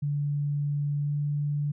sine tone with pitch glide, 144.9 to 145.99 Hz, D3 to D3, -23 to -10 cents, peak -25 dBFS, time 0.02-1.72 s, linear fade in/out 10 ms, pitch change +13 cents, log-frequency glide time 1.02-1.11 s, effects none

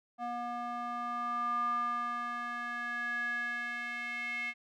square tone with band-pass filter sweep, 240 Hz, B3, 49 cents flat, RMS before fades -36 dBFS, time 0.18-4.54 s, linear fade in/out 50 ms, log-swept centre 880 to 2200 Hz, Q 7.4, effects none

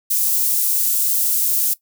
white high-pass noise, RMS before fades -18 dBFS, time 0.1-1.74 s, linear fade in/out 10 ms, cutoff 9000 Hz, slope 12 dB/octave, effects noise-tail reverb RT60 0.1 s tail -17 dB re dry

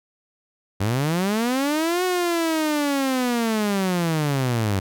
sawtooth linear two-way sweep, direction up then down, 93.1 to 369.2 to 93.1 Hz, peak -16 dBFS, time 0.8-4.8 s, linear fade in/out 10 ms, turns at 2.04 s, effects none

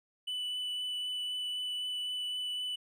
triangle tone with vibrato, 2981 Hz, F#7, 12 cents sharp, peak -32 dBFS, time 0.27-2.76 s, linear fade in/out 10 ms, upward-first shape triangle, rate 3.9 Hz, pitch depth 9 cents each way, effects none

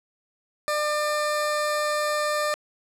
20% pulse tone, 599 Hz, D5, 34 cents sharp, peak -18 dBFS, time 0.68-2.54 s, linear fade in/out 0 ms, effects low-pass 12000 Hz 12 dB/octave

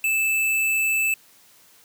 square tone, 2631 Hz, E7, 4 cents flat, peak -20 dBFS, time 0.04-1.14 s, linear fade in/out 2 ms, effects white hiss -54 dBFS RMS until 1.84 s + high-pass 80 Hz 12 dB/octave

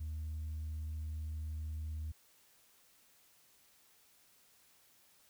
sine tone, 77.78 Hz, D#2, in tune, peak -36 dBFS, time 0-2.12 s, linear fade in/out 10 ms, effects tanh soft clip ceiling -36 dBFS + white hiss -67 dBFS RMS until 5.29 s

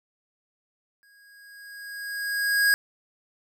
square tone with exponential growth, 1643 Hz, G#6, 19 cents flat, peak -17 dBFS, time 1.03-2.74 s, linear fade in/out 0 ms, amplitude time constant 370 ms, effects none

